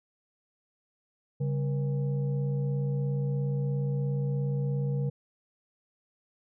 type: tone with frequency modulation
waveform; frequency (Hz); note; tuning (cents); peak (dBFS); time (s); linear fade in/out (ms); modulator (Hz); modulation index
sine; 140; C#3; +18; -26; 1.4-5.1; 10; 337; 0.52
effects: none